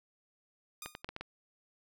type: tone with exponential decay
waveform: 5% pulse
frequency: 1224 Hz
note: D#6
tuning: 29 cents flat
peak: -28 dBFS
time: 0.82-1.02 s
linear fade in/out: 2 ms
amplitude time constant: 43 ms
type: clicks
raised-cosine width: 0.3 ms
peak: -24 dBFS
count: 6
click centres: 0.86 / 0.951 / 1.045 / 1.09 / 1.164 / 1.21 s
effects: none